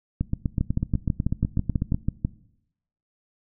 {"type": "two click trains", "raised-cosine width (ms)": 5, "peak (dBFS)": [-10, -11], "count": [11, 15], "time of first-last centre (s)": [[0.61, 2.249], [0.21, 1.945]], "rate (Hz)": [6.1, 8.07], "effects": ["noise-tail reverb RT60 0.8 s tail -20 dB re dry"]}